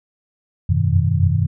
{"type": "tone cluster", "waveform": "sine", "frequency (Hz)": [88.4, 92, 99.2, 124.9, 157.7], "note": ["F2", "F#2", "G2", "B2", "D#3"], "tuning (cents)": [22, -9, 21, 20, 24], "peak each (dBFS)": -20, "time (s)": [0.69, 1.47], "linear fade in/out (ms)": 10, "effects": []}